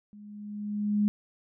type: tone with level ramp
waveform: sine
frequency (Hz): 207.7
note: G#3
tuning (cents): 0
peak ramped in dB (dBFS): -46 to -20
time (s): 0.13-1.08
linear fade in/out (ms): 0
effects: none